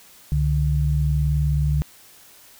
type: tone pair together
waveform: sine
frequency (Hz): 67.63 / 146.83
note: C#2 / D3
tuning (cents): -42 / 0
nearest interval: octave + minor second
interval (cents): 1342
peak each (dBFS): -20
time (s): 0.32-1.82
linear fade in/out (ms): 0
effects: white hiss -49 dBFS RMS until 2.59 s